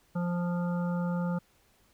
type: harmonic tone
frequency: 175.1 Hz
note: F3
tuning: 5 cents sharp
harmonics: 1 / 3 / 5 / 7 / 8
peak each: -28 / -38 / -42 / -45 / -46 dBFS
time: 0.15-1.39 s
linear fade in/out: 10 ms
effects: pink hiss -66 dBFS RMS until 1.93 s